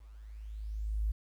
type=tone with level ramp; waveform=sine; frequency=53 Hz; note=G#1; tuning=36 cents sharp; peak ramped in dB=-50 to -27 dBFS; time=0-1.12 s; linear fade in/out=10 ms; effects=11-bit